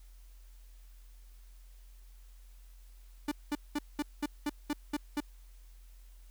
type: tone bursts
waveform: 45% pulse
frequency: 293.7 Hz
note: D4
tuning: in tune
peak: -30 dBFS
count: 9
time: 3.28-5.204 s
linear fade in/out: 5 ms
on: 36 ms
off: 200 ms
effects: added 43 Hz sine -51 dBFS peak until 6.3 s + white hiss -67 dBFS RMS until 6.3 s